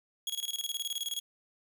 sawtooth tone with tremolo, 3322 Hz, G#7, in tune, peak -28 dBFS, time 0.27-1.2 s, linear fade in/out 2 ms, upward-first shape square, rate 19 Hz, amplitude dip 80%, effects none

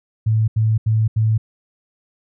sine tone bursts, 110 Hz, A2, in tune, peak -13 dBFS, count 4, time 0.26-1.38 s, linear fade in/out 10 ms, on 220 ms, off 80 ms, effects none

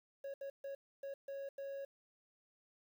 triangle tone bursts at uneven times, 552 Hz, C#5, 7 cents flat, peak -40 dBFS, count 6, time 0.24-0.34 / 0.41-0.5 / 0.64-0.75 / 1.03-1.14 / 1.28-1.49 / 1.58-1.85 s, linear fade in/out 5 ms, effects 11-bit

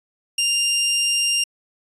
20% pulse tone, 2794 Hz, F7, in tune, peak -13 dBFS, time 0.38-1.44 s, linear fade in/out 5 ms, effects resampled to 24000 Hz

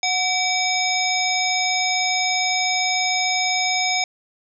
harmonic tone with a mistuned harmonic, 737 Hz, F#5, 7 cents flat, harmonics 1 / 3 / 5 / 7 / 9, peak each -24 / -23 / -27 / -25 / -27 dBFS, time 0.03-4.04 s, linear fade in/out 2 ms, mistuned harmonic 3, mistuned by +62 cents, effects none

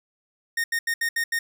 45% pulse tone bursts at uneven times, 1843 Hz, A#6, 20 cents flat, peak -22 dBFS, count 6, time 0.57-0.64 / 0.72-0.79 / 0.87-0.94 / 1.01-1.09 / 1.16-1.24 / 1.32-1.39 s, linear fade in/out 5 ms, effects none

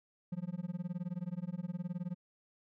triangle tone with tremolo, 176.8 Hz, F3, 22 cents sharp, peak -31 dBFS, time 0.32-2.15 s, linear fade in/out 5 ms, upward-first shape sine, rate 19 Hz, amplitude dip 100%, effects none

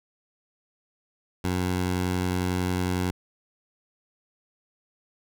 15% pulse tone, 91 Hz, F#2, 28 cents flat, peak -18 dBFS, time 1.44-3.11 s, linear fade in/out 5 ms, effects none

